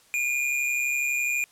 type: tone with amplitude modulation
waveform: square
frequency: 2425 Hz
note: D#7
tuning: 45 cents flat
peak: -22 dBFS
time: 0.14-1.44 s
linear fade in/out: 0 ms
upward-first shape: sine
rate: 132 Hz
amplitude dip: 50%
effects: white hiss -58 dBFS RMS until 1.51 s + low-pass 11000 Hz 12 dB/octave